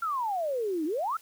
sine exponential two-way sweep, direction down then up, 1396.9 to 296.2 to 1396.9 Hz, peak -27 dBFS, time 0.02-1.17 s, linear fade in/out 5 ms, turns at 0.85 s, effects white hiss -56 dBFS RMS until 1.21 s

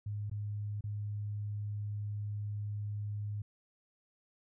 sine tone with dropouts, 103.83 Hz, G#2, in tune, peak -35 dBFS, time 0.06-3.42 s, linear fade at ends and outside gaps 5 ms, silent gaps 0.298-0.313 / 0.809-0.839 s, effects none

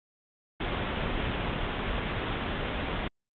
pink low-pass noise, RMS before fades -31 dBFS, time 0.6-3.08 s, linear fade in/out 5 ms, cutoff 3600 Hz, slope 96 dB/octave, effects Opus 24 kbps

